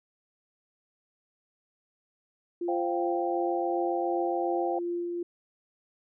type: tone with tremolo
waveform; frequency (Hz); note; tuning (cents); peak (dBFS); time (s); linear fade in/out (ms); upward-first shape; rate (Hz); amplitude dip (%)
sine; 347; F4; -11; -28; 2.61-5.23; 5; sine; 2.7; 25
type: chord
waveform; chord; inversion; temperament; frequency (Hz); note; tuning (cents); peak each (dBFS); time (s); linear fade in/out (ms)
sine; C suspended fourth; none; just; 523.3 / 697.7 / 784.9; C5 / F5 / G5; 0 / -2 / +2; -33 / -32 / -32; 2.68-4.79; 5
effects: none